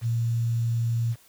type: tone with quantisation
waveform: sine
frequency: 116.54 Hz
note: A#2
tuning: in tune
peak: -22 dBFS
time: 0.01-1.16 s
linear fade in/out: 50 ms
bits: 8
effects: white hiss -57 dBFS RMS until 1.28 s